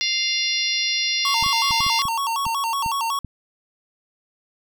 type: harmonic tone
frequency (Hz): 698.5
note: F5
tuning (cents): 0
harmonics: 3 / 4 / 5 / 6 / 7 / 8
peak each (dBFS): -27 / -27 / -27 / -27 / -27 / -27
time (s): 0.01-2.02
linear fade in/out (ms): 0
type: tone with vibrato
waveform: square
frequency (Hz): 1007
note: B5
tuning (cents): +33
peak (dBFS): -22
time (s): 1.25-3.19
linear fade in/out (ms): 2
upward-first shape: square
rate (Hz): 5.4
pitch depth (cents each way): 170
type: clicks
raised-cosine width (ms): 5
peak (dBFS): -21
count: 9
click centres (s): 1.426 / 1.463 / 1.708 / 1.805 / 1.865 / 2.054 / 2.466 / 2.862 / 3.247
effects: none